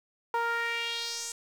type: tone with band-pass filter sweep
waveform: sawtooth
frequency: 466.2 Hz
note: A#4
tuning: in tune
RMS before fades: -32 dBFS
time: 0.34-1.32 s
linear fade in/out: 2 ms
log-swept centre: 990 to 7700 Hz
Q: 2.7
effects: 9-bit